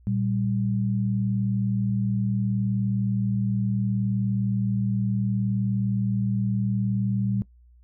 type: tone pair together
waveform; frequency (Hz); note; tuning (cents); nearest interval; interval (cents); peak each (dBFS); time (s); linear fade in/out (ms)
sine; 116.54 / 195.84; A#2 / G3; 0 / -1; major sixth; 899; -25; 0.07-7.42; 0
effects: noise-tail reverb RT60 0.1 s tail -18 dB re dry + added 60 Hz sine -51 dBFS peak until 7.83 s